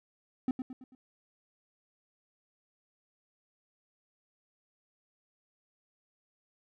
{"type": "tone with echo", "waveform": "triangle", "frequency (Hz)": 256.8, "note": "C4", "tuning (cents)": -32, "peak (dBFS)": -24, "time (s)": [0.48, 0.51], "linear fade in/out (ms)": 2, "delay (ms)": 110, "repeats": 4, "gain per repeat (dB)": -7, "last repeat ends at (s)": 0.95, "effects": []}